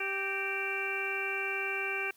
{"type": "harmonic tone with a mistuned harmonic", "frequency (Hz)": 390.9, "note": "G4", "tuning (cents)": -5, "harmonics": [1, 2, 3, 4, 5, 6, 7], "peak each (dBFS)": [-39, -43, -44, -38, -46, -34, -39], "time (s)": [0, 2.11], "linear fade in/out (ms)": 5, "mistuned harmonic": 5, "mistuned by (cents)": -94, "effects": ["white hiss -63 dBFS RMS until 2.16 s"]}